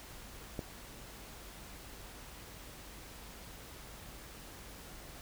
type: click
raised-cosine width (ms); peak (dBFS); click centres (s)
2; -23; 0.592
effects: added 50 Hz sine -55 dBFS peak until 5.21 s + pink hiss -51 dBFS RMS until 5.21 s